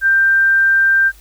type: tone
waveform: sine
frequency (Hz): 1575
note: G6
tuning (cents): +8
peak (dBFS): -9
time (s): 0.01-1.12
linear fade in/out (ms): 50
effects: added 50 Hz sine -42 dBFS peak until 1.2 s + white hiss -48 dBFS RMS until 1.2 s